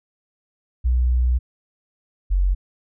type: tone pair in turn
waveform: sine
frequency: 61.74 / 46.25 Hz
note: B1 / F#1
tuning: 0 / 0 cents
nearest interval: perfect fourth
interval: 500 cents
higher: first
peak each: -15 dBFS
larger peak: neither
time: 0.84-1.39 / 2.3-2.55 s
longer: first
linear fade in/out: 20 ms
effects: none